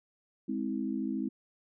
sine chord, Ab augmented, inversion none, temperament equal with one note detuned, 207.7 / 261.6 / 322.1 Hz, Ab3 / C4 / E4, 0 / 0 / -40 cents, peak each -35 / -34 / -36 dBFS, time 0.48-1.29 s, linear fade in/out 10 ms, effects none

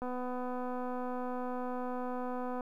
click train, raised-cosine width 1 ms, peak -26 dBFS, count 648, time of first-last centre 0.02-2.608 s, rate 250 Hz, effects 11-bit

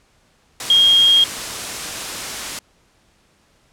sine tone in noise, 3244 Hz, G#7, 41 cents flat, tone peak -9 dBFS, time 0.7-1.24 s, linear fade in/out 2 ms, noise white, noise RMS -26 dBFS, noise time 0.6-2.59 s, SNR +14 dB, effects pink hiss -58 dBFS RMS until 3.72 s + low-pass 9000 Hz 12 dB/octave

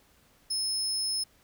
30% pulse tone, 5200 Hz, E8, 24 cents flat, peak -24 dBFS, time 0.5-1.24 s, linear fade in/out 10 ms, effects pink hiss -63 dBFS RMS until 1.43 s

